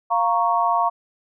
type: chord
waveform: sine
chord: Bb minor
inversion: second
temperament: equal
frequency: 698.5 / 932.3 / 1108.7 Hz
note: F5 / Bb5 / Db6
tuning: 0 / 0 / 0 cents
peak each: -21 dBFS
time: 0.1-0.9 s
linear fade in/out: 20 ms
effects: none